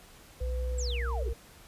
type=tone with pitch glide; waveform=sine; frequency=504 to 462.2 Hz; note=B4 to A#4; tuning=+35 to -15 cents; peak=-39 dBFS; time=0.4-1.34 s; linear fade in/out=10 ms; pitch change=-150 cents; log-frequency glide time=0.71-1.15 s
type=tone; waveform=sine; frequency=61.5 Hz; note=B1; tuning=7 cents flat; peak=-29 dBFS; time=0.41-1.33 s; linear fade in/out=5 ms
type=exponential sweep; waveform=sine; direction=down; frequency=8010 to 353.7 Hz; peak=-36 dBFS; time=0.78-1.29 s; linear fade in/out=5 ms
effects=pink hiss -54 dBFS RMS until 1.67 s + resampled to 32000 Hz